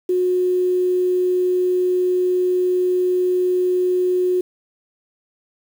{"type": "tone with quantisation", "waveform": "sine", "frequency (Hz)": 363.7, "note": "F#4", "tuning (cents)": -30, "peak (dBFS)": -15, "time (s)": [0.09, 4.41], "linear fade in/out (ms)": 5, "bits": 7, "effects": []}